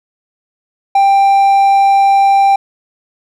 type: tone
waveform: triangle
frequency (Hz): 789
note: G5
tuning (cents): +11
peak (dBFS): -4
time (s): 0.95-2.56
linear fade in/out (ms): 5
effects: none